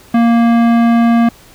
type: tone with tanh clipping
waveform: sine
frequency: 233.1 Hz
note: A#3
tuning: in tune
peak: -9 dBFS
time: 0.14-1.29 s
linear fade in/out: 5 ms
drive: 17 dB
effects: pink hiss -42 dBFS RMS until 1.54 s